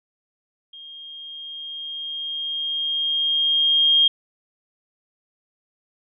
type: tone with level ramp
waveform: sine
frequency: 3228 Hz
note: G#7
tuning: 50 cents flat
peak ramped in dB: -38 to -12 dBFS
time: 0.73-4.08 s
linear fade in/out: 5 ms
effects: none